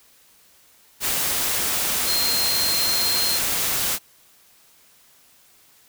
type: tone in noise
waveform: sine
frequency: 4186 Hz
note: C8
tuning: in tune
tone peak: -22 dBFS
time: 2.05-3.4 s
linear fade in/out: 50 ms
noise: white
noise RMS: -23 dBFS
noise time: 1-3.99 s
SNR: -2 dB
effects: white hiss -55 dBFS RMS until 5.88 s